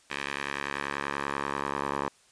10% pulse tone with band-pass filter sweep, 70.3 Hz, C#2, 25 cents sharp, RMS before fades -33 dBFS, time 0.1-2.09 s, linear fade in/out 5 ms, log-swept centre 2300 to 930 Hz, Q 1.4, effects white hiss -61 dBFS RMS until 2.31 s + resampled to 22050 Hz

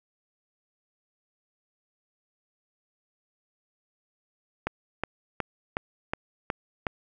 click train, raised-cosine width 0.5 ms, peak -12 dBFS, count 7, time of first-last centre 4.67-6.868 s, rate 2.73 Hz, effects none

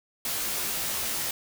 white noise with comb filter, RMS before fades -30 dBFS, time 0.25-1.31 s, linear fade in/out 2 ms, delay 16 ms, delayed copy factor -0.8, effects none

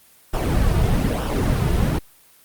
brown noise with flanger, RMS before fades -19 dBFS, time 0.33-1.99 s, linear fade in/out 10 ms, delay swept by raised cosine 0.45 to 3.75 ms, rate 1.1 Hz, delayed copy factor -0.6, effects white hiss -52 dBFS RMS until 2.44 s + Opus 32 kbps

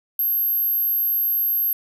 sine tone, 12544 Hz, G9, in tune, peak -18 dBFS, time 0.19-1.73 s, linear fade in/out 2 ms, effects none

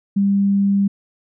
sine tone, 198.8 Hz, G3, 25 cents sharp, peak -13 dBFS, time 0.16-0.88 s, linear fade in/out 10 ms, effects none

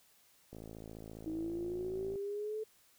click train, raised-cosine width 2 ms, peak -35 dBFS, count 90, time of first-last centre 0.53-2.157 s, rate 54.7 Hz
sine linear sweep, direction up, 314.1 to 437.9 Hz, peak -36 dBFS, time 1.26-2.64 s, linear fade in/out 10 ms
effects white hiss -67 dBFS RMS until 2.98 s

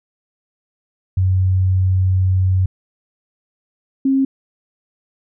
sine tone pair in turn, 93.4 / 268.9 Hz, F#2 / C4, +17 / +47 cents, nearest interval octave + tritone, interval 1830 cents, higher second, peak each -12 dBFS, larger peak neither, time 1.17-2.66 / 4.05-4.25 s, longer first, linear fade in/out 5 ms, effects none

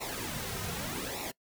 pink noise with flanger, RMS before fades -37 dBFS, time 0-1.32 s, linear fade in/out 20 ms, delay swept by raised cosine 0.63 to 3.53 ms, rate 0.83 Hz, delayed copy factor -0.7, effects noise-tail reverb RT60 0.1 s tail -23 dB re dry

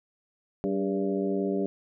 harmonic tone with a mistuned harmonic, 96.4 Hz, G2, 28 cents flat, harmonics 2 / 3 / 4 / 5 / 6 / 7, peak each -30 / -31 / -29 / -40 / -36 / -41 dBFS, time 0.64-1.66 s, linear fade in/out 0 ms, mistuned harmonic 4, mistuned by +61 cents, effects none

